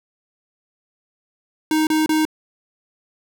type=tone bursts; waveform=square; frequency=311.8 Hz; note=D#4; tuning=4 cents sharp; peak=-16 dBFS; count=3; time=1.71-2.252 s; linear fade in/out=2 ms; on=160 ms; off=31 ms; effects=none